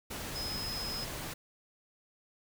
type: tone in noise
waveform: sine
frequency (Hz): 5100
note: D#8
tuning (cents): +42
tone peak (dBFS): -37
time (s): 0.35-1.05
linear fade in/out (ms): 10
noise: pink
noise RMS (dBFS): -40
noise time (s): 0.1-1.34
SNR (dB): 0
effects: none

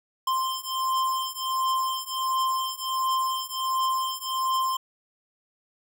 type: beating tone pair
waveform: square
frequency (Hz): 1046 / 1047.4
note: C6 / C6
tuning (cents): -1 / +1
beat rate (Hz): 1.4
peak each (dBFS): -29 / -28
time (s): 0.27-4.77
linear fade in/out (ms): 5
effects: none

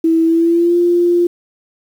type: tone with pitch glide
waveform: sine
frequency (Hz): 326.8 to 348.2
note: E4 to F4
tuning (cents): -15 to -5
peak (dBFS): -9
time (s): 0.04-1.27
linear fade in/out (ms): 5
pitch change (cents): +110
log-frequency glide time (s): 0.25-0.77
effects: 7-bit

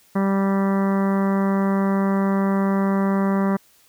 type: harmonic tone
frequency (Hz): 195.5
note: G3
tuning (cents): -4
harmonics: 1 / 2 / 3 / 4 / 5 / 6 / 7 / 8 / 9 / 10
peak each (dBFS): -18 / -27 / -29 / -34 / -31 / -32 / -38 / -40 / -41 / -40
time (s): 0.15-3.57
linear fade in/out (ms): 10
effects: white hiss -56 dBFS RMS until 3.88 s

